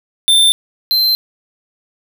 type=tone pair in turn; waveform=square; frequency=3568 / 4109 Hz; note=A7 / C8; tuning=+23 / -32 cents; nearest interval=major second; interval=245 cents; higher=second; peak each=-8 / -11 dBFS; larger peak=first; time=0.28-0.52 / 0.91-1.15 s; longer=neither; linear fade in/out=0 ms; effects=none